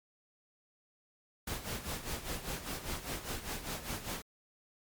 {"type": "noise with tremolo", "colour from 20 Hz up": "pink", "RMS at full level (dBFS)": -37, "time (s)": [1.47, 4.22], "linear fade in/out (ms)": 5, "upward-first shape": "sine", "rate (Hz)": 5, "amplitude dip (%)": 70, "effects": ["MP3 96 kbps"]}